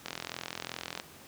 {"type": "click train", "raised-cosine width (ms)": 0.2, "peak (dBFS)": -18, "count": 41, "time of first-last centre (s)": [0.06, 0.999], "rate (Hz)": 42.6, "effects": ["pink hiss -52 dBFS RMS until 1.27 s", "high-pass 100 Hz 12 dB/octave"]}